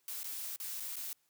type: noise with dropouts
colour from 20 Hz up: blue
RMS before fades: -41 dBFS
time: 0.08-1.13 s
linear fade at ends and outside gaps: 1 ms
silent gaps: 0.232-0.243 / 0.561-0.6 / 0.8-0.804 / 0.958-0.966 s
effects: white hiss -75 dBFS RMS until 1.29 s + high-pass 80 Hz 12 dB/octave